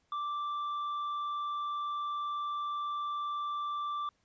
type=tone with hard clipping; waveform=sine; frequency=1173 Hz; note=D6; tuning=2 cents flat; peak=-34 dBFS; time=0.12-4.09 s; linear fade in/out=2 ms; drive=4 dB; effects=pink hiss -74 dBFS RMS until 4.24 s + resampled to 16000 Hz